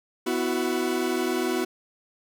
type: chord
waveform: 40% pulse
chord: B suspended fourth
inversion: none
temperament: equal with one note detuned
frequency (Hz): 250.4 / 329.6 / 370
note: B3 / E4 / F#4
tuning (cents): +24 / 0 / 0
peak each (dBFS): -29 / -28 / -26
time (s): 0.26-1.65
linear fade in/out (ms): 10
effects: none